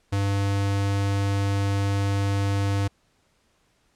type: tone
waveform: square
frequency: 99.5 Hz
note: G2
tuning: 26 cents sharp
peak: -22 dBFS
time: 0.12-2.88 s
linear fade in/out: 10 ms
effects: pink hiss -66 dBFS RMS until 3.95 s + low-pass 9000 Hz 12 dB/octave